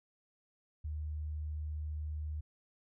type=tone; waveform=sine; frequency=76.2 Hz; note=D#2; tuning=36 cents flat; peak=-36 dBFS; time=0.84-2.41 s; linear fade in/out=10 ms; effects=none